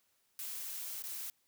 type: noise with dropouts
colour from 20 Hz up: blue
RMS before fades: -42 dBFS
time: 0.39-1.3 s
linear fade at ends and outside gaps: 1 ms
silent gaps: 1.023-1.038 s
effects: white hiss -75 dBFS RMS until 1.47 s